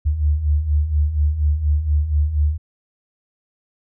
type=beating tone pair; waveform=sine; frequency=71.7 / 75.9 Hz; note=D2 / D#2; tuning=-41 / -42 cents; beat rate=4.2 Hz; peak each=-22 / -16 dBFS; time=0.05-2.58 s; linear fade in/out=20 ms; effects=none